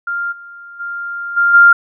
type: tone with level steps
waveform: sine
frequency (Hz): 1396.9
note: F6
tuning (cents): 0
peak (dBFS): -17 / -32 / -21 / -9 / -3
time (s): 0.07-1.73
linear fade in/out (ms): 5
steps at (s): 0.31 / 0.79 / 1.36 / 1.53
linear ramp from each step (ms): 20
effects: none